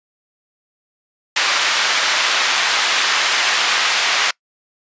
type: band-pass noise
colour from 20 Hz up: pink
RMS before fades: -17 dBFS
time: 1.36-4.31 s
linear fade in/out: 5 ms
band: 1300 to 5200 Hz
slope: 12 dB/octave
effects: noise-tail reverb RT60 0.1 s tail -25 dB re dry + resampled to 16000 Hz